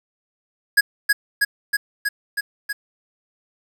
square tone with echo, 1661.2 Hz, G#6, in tune, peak -11 dBFS, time 0.77-0.81 s, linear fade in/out 10 ms, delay 320 ms, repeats 6, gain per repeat -2 dB, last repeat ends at 2.73 s, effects 8-bit

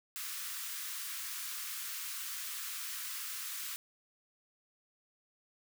white high-pass noise, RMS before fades -41 dBFS, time 0.16-3.76 s, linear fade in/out 0 ms, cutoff 1100 Hz, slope 48 dB/octave, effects none

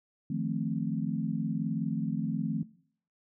sine chord, F dominant seventh, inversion third, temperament equal, 155.56 / 174.61 / 220 / 261.6 Hz, Eb3 / F3 / A3 / C4, 0 / 0 / 0 / 0 cents, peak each -34 / -34 / -34 / -36 dBFS, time 0.3-2.63 s, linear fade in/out 5 ms, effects noise-tail reverb RT60 0.6 s tail -21 dB re dry

